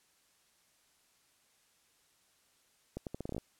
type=accelerating click train; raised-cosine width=2 ms; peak=-25 dBFS; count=10; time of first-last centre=2.97-3.381 s; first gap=98 ms; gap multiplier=0.79; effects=white hiss -70 dBFS RMS until 3.59 s + low-pass 11000 Hz 12 dB/octave